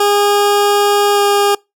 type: tone with pitch glide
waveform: 20% pulse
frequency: 408.7 to 406.1 Hz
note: G#4 to G#4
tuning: -28 to -39 cents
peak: -5 dBFS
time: 0-1.55 s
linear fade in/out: 5 ms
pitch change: -11 cents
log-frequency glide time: 1.14-1.19 s
effects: noise-tail reverb RT60 0.2 s tail -24 dB re dry